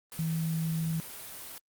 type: tone in noise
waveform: sine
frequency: 162.1 Hz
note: E3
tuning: 29 cents flat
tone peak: -28 dBFS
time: 0.19-1 s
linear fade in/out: 0 ms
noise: white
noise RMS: -43 dBFS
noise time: 0.12-1.58 s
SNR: +12 dB
effects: Opus 32 kbps